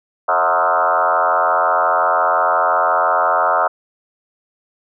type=tone with frequency modulation; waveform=sine; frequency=987.8 Hz; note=B5; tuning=in tune; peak=-12 dBFS; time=0.28-3.68 s; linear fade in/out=10 ms; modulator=85.7 Hz; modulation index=4.8; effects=none